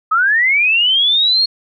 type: linear sweep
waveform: sine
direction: up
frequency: 1240 to 4330 Hz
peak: -10 dBFS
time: 0.11-1.46 s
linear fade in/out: 10 ms
effects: none